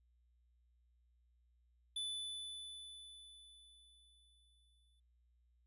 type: tone with exponential decay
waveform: square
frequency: 3490 Hz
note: A7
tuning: 15 cents flat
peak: -39 dBFS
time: 1.96-5 s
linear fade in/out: 5 ms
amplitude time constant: 660 ms
effects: added 60 Hz sine -70 dBFS peak until 5.66 s + resampled to 32000 Hz